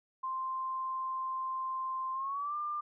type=tone with pitch glide; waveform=sine; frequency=1046.5 to 1195.2 Hz; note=C6 to D6; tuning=0 to +30 cents; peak=-33 dBFS; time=0.23-2.81 s; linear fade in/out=10 ms; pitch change=+230 cents; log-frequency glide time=2.13-2.56 s; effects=none